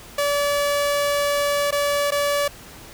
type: tone with dropouts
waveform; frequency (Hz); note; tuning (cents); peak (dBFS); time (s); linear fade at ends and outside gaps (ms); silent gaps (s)
sawtooth; 575; D5; -37; -15; 0.18-2.48; 5; 1.709-1.724 / 2.107-2.119
effects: pink hiss -42 dBFS RMS until 2.93 s